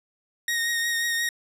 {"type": "tone with vibrato", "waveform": "sawtooth", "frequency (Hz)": 1864.7, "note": "A#6", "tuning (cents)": 0, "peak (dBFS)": -20, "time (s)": [0.48, 1.29], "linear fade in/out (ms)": 2, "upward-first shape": "triangle", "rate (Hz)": 5.6, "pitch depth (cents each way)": 25, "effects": ["resampled to 32000 Hz", "10-bit"]}